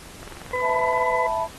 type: click train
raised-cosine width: 0.5 ms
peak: -24 dBFS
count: 18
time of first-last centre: 0.23-1.024 s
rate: 21.4 Hz
type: harmonic tone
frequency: 502 Hz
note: B4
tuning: 28 cents sharp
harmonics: 1 / 2 / 4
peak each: -26 / -26 / -28 dBFS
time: 0.53-1.27 s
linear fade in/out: 5 ms
type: chord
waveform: sine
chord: E suspended fourth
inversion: none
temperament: equal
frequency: 659.3 / 880 / 987.8 Hz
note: E5 / A5 / B5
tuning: 0 / 0 / 0 cents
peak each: -26 dBFS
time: 0.61-1.48 s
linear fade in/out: 50 ms
effects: pink hiss -43 dBFS RMS until 1.58 s + AAC 32 kbps